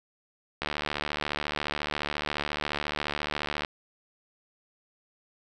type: click train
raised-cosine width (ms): 0.3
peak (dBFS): -13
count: 226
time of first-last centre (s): 0.62-3.648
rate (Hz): 74.3
effects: none